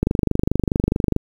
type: click train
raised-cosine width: 3 ms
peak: -4 dBFS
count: 29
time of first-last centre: 0.03-1.164 s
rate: 24.7 Hz
effects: 7-bit

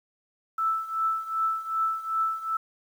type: tone with tremolo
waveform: sine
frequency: 1318.5 Hz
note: E6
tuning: in tune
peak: -21 dBFS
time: 0.58-2.57 s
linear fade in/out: 5 ms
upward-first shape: triangle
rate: 2.6 Hz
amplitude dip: 85%
effects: 9-bit

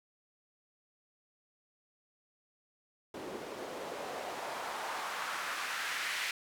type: noise with band-pass filter sweep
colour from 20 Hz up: white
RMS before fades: -39 dBFS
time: 3.14-6.31 s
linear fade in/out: 2 ms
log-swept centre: 340 to 2100 Hz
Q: 1.6
effects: none

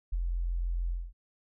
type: tone with ADSR envelope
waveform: sine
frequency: 43.25 Hz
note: F1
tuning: 16 cents flat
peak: -26 dBFS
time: 0.12-1.13 s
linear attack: 12 ms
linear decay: 45 ms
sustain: -2 dB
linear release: 230 ms
effects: none

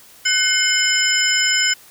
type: tone cluster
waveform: sine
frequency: 1506 / 2133 / 3002 / 5150 / 7190 Hz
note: F#6 / C7 / F#7 / E8 / A8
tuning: +30 / +33 / +24 / -41 / +36 cents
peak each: -21 dBFS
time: 0.25-1.74 s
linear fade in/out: 10 ms
effects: white hiss -46 dBFS RMS until 1.9 s

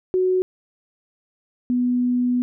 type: tone pair in turn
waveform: sine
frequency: 370 / 246.9 Hz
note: F#4 / B3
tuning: 0 / 0 cents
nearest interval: perfect fifth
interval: 700 cents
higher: first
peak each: -16 / -17 dBFS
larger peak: first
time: 0.14-0.42 / 1.7-2.42 s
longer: second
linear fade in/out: 0 ms
effects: none

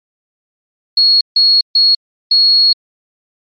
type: tone bursts at uneven times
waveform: sine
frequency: 4324 Hz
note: C#8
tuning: 44 cents flat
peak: -6 dBFS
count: 4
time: 0.97-1.21 / 1.36-1.61 / 1.75-1.95 / 2.31-2.73 s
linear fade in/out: 5 ms
effects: MP3 32 kbps

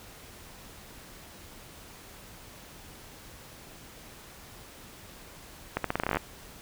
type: accelerating click train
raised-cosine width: 0.5 ms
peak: -12 dBFS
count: 13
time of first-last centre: 5.77-6.17 s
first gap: 73 ms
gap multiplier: 0.84
effects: pink hiss -49 dBFS RMS until 6.61 s

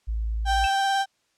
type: tone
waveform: sine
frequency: 55 Hz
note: A1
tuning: in tune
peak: -24 dBFS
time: 0.07-0.67 s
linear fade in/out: 20 ms
type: tone with vibrato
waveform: 35% pulse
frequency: 784 Hz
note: G5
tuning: in tune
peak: -19 dBFS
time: 0.45-1.06 s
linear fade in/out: 50 ms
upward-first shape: sine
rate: 18 Hz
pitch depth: 14 cents each way
type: tone with exponential decay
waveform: sine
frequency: 2637 Hz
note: E7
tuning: in tune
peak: -24 dBFS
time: 0.64-0.76 s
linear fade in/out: 1 ms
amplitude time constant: 24 ms
effects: white hiss -69 dBFS RMS until 1.37 s + low-pass 7000 Hz 12 dB/octave

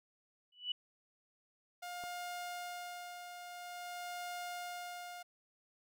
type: tone with exponential growth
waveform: sine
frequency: 2960 Hz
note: F#7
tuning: in tune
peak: -31 dBFS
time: 0.52-0.72 s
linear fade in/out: 5 ms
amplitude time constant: 43 ms
type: tone with tremolo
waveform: sawtooth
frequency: 709 Hz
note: F5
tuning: 26 cents sharp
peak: -37 dBFS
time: 1.82-5.23 s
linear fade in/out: 10 ms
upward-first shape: sine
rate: 0.49 Hz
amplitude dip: 50%
type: click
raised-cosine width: 1 ms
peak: -37 dBFS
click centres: 2.038 s
effects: none

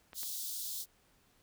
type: clicks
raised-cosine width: 0.3 ms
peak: -33 dBFS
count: 2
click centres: 0.132 / 0.232 s
type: high-pass noise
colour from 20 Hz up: white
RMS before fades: -40 dBFS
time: 0.14-0.86 s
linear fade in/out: 50 ms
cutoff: 3500 Hz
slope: 48 dB/octave
effects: pink hiss -69 dBFS RMS until 1.42 s

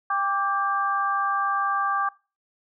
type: tone cluster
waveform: sine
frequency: 796 / 1170 / 1591 Hz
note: G5 / D6 / G6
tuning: +26 / -7 / +25 cents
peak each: -28 / -23 / -30 dBFS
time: 0.1-2.09 s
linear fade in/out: 5 ms
effects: noise-tail reverb RT60 0.3 s tail -21 dB re dry

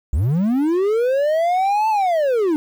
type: linear two-way sweep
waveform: triangle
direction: up then down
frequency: 59 to 890 to 290.6 Hz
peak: -13 dBFS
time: 0.13-2.56 s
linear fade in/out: 0 ms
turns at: 1.89 s
effects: 8-bit

